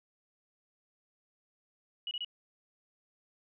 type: tone bursts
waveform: sine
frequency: 2919 Hz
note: F#7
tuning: 24 cents flat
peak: -34 dBFS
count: 3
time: 2.07-2.247 s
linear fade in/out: 2 ms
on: 41 ms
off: 27 ms
effects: none